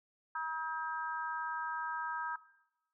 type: harmonic tone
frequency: 318.8 Hz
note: D#4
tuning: 42 cents sharp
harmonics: 3 / 4 / 5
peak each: -38 / -39 / -41 dBFS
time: 0.35-2.36 s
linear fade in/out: 5 ms
effects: noise-tail reverb RT60 0.9 s tail -18 dB re dry